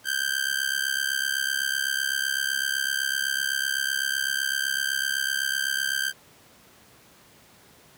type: tone with amplitude modulation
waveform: sawtooth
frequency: 1568 Hz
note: G6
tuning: in tune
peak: -17 dBFS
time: 0.04-6.13 s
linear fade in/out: 50 ms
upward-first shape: sine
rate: 67.9 Hz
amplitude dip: 90%
effects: pink hiss -54 dBFS RMS until 7.97 s + high-pass 100 Hz 12 dB/octave